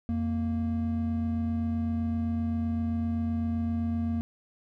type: tone pair together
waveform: triangle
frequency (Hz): 86.45 / 231.6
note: F2 / A#3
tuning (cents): -17 / -11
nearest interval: octave + perfect fourth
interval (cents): 1706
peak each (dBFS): -29 / -26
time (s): 0.09-4.21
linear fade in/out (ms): 0
effects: none